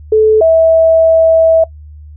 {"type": "tone pair in turn", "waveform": "sine", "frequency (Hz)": [434.2, 650.6], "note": ["A4", "E5"], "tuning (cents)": [-23, -23], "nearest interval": "perfect fifth", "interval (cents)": 700, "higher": "second", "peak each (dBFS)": -4, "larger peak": "neither", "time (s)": [[0.12, 0.41], [0.41, 1.64]], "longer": "second", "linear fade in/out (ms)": 5, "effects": ["noise-tail reverb RT60 0.1 s tail -20 dB re dry", "added 75 Hz sine -30 dBFS peak until 2.16 s"]}